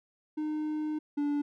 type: tone pair in turn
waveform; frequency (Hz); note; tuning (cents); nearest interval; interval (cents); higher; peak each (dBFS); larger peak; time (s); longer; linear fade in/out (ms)
triangle; 305.9 / 290.3; D#4 / D4; -29 / -20; minor second; 91; first; -28 / -25; second; 0.37-0.99 / 1.17-1.42; first; 10
effects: none